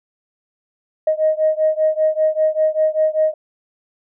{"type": "beating tone pair", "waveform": "sine", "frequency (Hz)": [622.3, 627.4], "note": ["D#5", "D#5"], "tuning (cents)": [0, 14], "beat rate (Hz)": 5.1, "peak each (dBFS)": [-16, -17], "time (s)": [1.07, 3.34], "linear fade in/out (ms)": 5, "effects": ["tanh soft clip ceiling -6 dBFS"]}